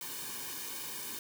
white noise with comb filter, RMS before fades -41 dBFS, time 0.01-1.19 s, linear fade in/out 2 ms, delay 1.5 ms, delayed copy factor -0.85, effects none

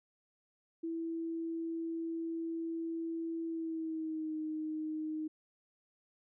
sine tone with pitch glide, 329.6 to 311.1 Hz, E4 to D#4, 0 to 0 cents, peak -35 dBFS, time 0.83-5.28 s, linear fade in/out 10 ms, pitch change -100 cents, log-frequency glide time 3.46-4.36 s, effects none

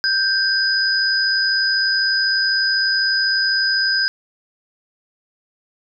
sine tone pair together, 1568 / 4978 Hz, G6 / D#8, 0 / 0 cents, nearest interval octave + minor sixth, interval 2000 cents, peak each -18 dBFS, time 0.04-4.08 s, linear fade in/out 0 ms, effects none

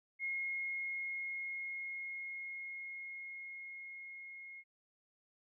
sine tone with level ramp, 2154 Hz, C7, 50 cents sharp, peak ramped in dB -35 to -48 dBFS, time 0.19-4.64 s, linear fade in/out 50 ms, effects none

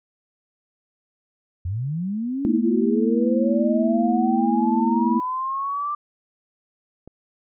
sine linear sweep, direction up, 82.41 to 1185 Hz, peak -23 dBFS, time 1.65-5.95 s, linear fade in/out 5 ms
sine chord, A suspended second, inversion none, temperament equal with one note detuned, 220 / 240.6 / 329.6 Hz, A3 / B3 / E4, 0 / -45 / 0 cents, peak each -22 / -21 / -24 dBFS, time 2.45-5.2 s, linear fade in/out 0 ms
click, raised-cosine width 2 ms, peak -28 dBFS, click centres 7.076 s
effects none

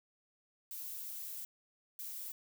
violet noise bursts at uneven times, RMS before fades -44 dBFS, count 2, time 0.71-1.45 / 1.99-2.32 s, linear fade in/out 2 ms, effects none

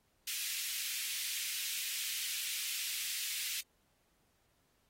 pink high-pass noise, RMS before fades -39 dBFS, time 0.27-3.61 s, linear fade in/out 5 ms, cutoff 2300 Hz, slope 24 dB/octave, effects pink hiss -75 dBFS RMS until 4.89 s + AAC 48 kbps

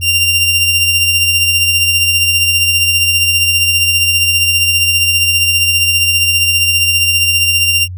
sawtooth tone with tremolo, 2780 Hz, F7, 9 cents flat, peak -4 dBFS, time 0.01-7.88 s, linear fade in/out 50 ms, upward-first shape triangle, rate 15 Hz, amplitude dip 45%, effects added 91 Hz sine -22 dBFS peak until 7.97 s

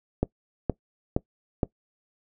click train, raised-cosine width 2 ms, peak -9 dBFS, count 4, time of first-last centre 0.23-1.632 s, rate 2.14 Hz, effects noise-tail reverb RT60 0.1 s tail -21 dB re dry

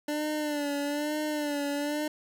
25% pulse tone with vibrato, 294.8 Hz, D4, 7 cents sharp, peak -25 dBFS, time 0.08-2.08 s, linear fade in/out 5 ms, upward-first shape sine, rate 1.1 Hz, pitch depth 57 cents each way, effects none

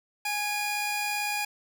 sawtooth tone pair together, 830.6 / 2434 Hz, G#5 / D#7, 0 / -39 cents, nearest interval octave + perfect fifth, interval 1861 cents, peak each -27 dBFS, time 0.25-1.45 s, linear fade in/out 5 ms, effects none

